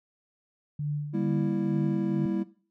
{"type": "tone with tremolo", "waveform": "sine", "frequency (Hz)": 147.3, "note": "D3", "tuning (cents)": 6, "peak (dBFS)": -26, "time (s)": [0.79, 2.26], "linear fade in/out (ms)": 5, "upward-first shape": "sine", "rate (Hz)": 2.2, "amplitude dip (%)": 65}
{"type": "chord", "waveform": "triangle", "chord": "E diminished", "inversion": "first", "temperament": "just", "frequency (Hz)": [197.78, 237.3, 329.6], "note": ["G3", "Bb3", "E4"], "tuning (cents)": [16, 31, 0], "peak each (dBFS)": [-27, -32, -28], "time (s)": [1.13, 2.44], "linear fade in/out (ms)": 20}
{"effects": ["noise-tail reverb RT60 0.4 s tail -17 dB re dry"]}